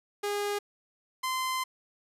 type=tone pair in turn; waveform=sawtooth; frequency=409.4 / 1035.2 Hz; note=G#4 / C6; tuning=-25 / -19 cents; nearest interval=octave + major third; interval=1606 cents; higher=second; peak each=-25 dBFS; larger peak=neither; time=0.23-0.59 / 1.23-1.64 s; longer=second; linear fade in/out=10 ms; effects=resampled to 32000 Hz + 10-bit